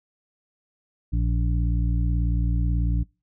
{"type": "harmonic tone", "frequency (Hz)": 58.27, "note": "A#1", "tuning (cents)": 0, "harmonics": [1, 2, 3, 5], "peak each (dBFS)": [-21, -27, -31, -35], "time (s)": [1.12, 3.04], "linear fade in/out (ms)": 20, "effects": ["noise-tail reverb RT60 0.3 s tail -25 dB re dry"]}